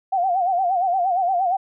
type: tone with vibrato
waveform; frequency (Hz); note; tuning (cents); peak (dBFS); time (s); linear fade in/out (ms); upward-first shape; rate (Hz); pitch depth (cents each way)
sine; 734; F#5; -14; -17; 0.12-1.57; 10; sine; 8.6; 110
effects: none